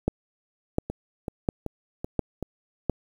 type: two click trains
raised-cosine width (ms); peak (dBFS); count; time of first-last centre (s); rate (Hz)
2; -17 / -9; 5 / 5; 0.9-2.427 / 0.08-2.897; 2.62 / 1.42
effects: 8-bit